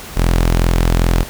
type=tone; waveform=sawtooth; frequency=42.51 Hz; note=F1; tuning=46 cents flat; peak=-7 dBFS; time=0.16-1.24 s; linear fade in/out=20 ms; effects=pink hiss -32 dBFS RMS until 1.29 s